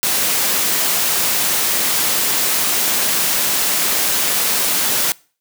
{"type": "noise", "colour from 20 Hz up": "white", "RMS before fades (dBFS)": -17, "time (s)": [0.03, 5.12], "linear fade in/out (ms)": 0, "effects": ["noise-tail reverb RT60 0.4 s tail -24 dB re dry", "high-pass 150 Hz 12 dB/octave"]}